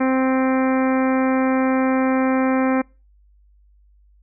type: harmonic tone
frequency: 261.6 Hz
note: C4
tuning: in tune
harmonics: 1 / 2 / 3 / 4 / 5 / 6 / 7 / 8 / 9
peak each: -17 / -23 / -27 / -29 / -31 / -33 / -34 / -35 / -36 dBFS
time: 0-2.82 s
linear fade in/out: 10 ms
effects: noise-tail reverb RT60 0.3 s tail -26 dB re dry + added 50 Hz sine -51 dBFS peak until 4.22 s